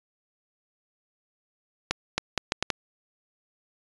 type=accelerating click train; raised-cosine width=0.2 ms; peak=-6 dBFS; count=6; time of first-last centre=1.91-2.703 s; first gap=270 ms; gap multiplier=0.73; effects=resampled to 22050 Hz